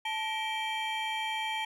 triangle tone cluster, 877 / 1887 / 2328 / 3168 Hz, A5 / A#6 / D7 / G7, -6 / +21 / -16 / +18 cents, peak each -32 / -40 / -35 / -36 dBFS, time 0.05-1.65 s, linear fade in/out 5 ms, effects none

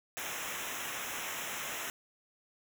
pink noise with comb filter, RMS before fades -39 dBFS, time 0.17-1.9 s, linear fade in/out 0 ms, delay 0.22 ms, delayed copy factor -1, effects none

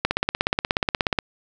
click train, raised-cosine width 0.3 ms, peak -3 dBFS, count 20, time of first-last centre 0.05-1.188 s, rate 16.7 Hz, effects none

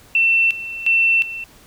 sine tone with tremolo, 2690 Hz, E7, 34 cents sharp, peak -12 dBFS, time 0.15-1.44 s, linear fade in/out 2 ms, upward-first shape square, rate 1.4 Hz, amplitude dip 80%, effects pink hiss -48 dBFS RMS until 1.66 s

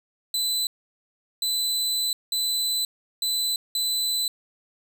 sawtooth tone bursts at uneven times, 4009 Hz, B7, 25 cents sharp, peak -20 dBFS, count 5, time 0.34-0.67 / 1.42-2.13 / 2.32-2.85 / 3.22-3.56 / 3.75-4.28 s, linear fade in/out 2 ms, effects none

